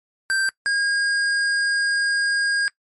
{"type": "tone pair in turn", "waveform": "square", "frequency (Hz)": [1568, 1624.6], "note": ["G6", "G#6"], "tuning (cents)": [0, -39], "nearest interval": "minor second", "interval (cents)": 61, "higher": "second", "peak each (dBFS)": -19, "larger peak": "neither", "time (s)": [[0.3, 0.49], [0.66, 2.68]], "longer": "second", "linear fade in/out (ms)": 0, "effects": ["noise-tail reverb RT60 0.1 s tail -23 dB re dry", "MP3 48 kbps"]}